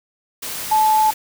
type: tone in noise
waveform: sine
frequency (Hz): 866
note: A5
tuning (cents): -28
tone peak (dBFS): -12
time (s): 0.71-1.11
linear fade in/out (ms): 10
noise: white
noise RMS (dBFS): -28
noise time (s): 0.42-1.14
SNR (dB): +13
effects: none